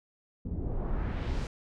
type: noise with low-pass filter sweep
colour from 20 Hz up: brown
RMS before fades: -32 dBFS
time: 0.45-1.47 s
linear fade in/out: 2 ms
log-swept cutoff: 260 to 7500 Hz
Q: 1.1
effects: none